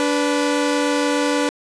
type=tone pair together; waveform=sawtooth; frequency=290.5 / 494.2 Hz; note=D4 / B4; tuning=-19 / +1 cents; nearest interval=major sixth; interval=920 cents; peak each=-15 / -17 dBFS; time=0-1.49 s; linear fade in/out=0 ms; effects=resampled to 22050 Hz + 8-bit